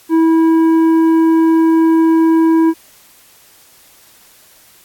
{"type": "tone with tanh clipping", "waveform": "sine", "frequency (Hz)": 325.4, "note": "E4", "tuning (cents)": -22, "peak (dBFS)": -9, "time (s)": [0.09, 2.74], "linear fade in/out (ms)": 50, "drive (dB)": 8, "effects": ["white hiss -46 dBFS RMS until 4.84 s", "AAC 64 kbps"]}